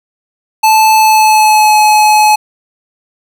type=tone with pitch glide; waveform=square; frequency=873 to 851.6 Hz; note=A5 to G#5; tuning=-14 to +43 cents; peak=-5 dBFS; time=0.63-2.36 s; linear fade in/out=10 ms; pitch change=-43 cents; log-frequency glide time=0.95-1.78 s; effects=7-bit